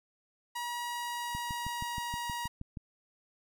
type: tone with pitch glide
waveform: sawtooth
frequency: 959 to 952.9 Hz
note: A#5 to A#5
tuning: +49 to +38 cents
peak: -31 dBFS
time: 0.55-2.48 s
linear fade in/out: 10 ms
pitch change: -11 cents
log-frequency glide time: 0.79-1.96 s
type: click train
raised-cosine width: 5 ms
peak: -28 dBFS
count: 10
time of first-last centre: 1.35-2.772 s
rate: 6.33 Hz
effects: none